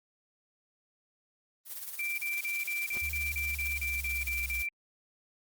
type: noise with tremolo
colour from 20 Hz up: blue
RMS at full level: -38 dBFS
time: 1.65-4.67 s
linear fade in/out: 50 ms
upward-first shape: sine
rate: 18 Hz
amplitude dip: 60%
type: tone bursts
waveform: sine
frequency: 2349 Hz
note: D7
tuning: in tune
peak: -31 dBFS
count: 12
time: 1.99-4.688 s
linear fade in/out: 2 ms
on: 190 ms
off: 38 ms
type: noise with exponential growth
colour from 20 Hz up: pink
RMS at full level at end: -39 dBFS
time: 2.86-2.98 s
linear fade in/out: 5 ms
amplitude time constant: 25 ms
type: linear sweep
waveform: sine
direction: down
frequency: 77.4 to 64.7 Hz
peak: -38 dBFS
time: 3.01-4.63 s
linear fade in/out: 20 ms
effects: Opus 32 kbps